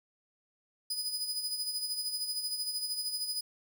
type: tone with tremolo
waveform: sawtooth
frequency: 4978 Hz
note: D#8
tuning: in tune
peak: -28 dBFS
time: 0.9-3.41 s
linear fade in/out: 5 ms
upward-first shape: sine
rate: 13 Hz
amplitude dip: 55%
effects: 11-bit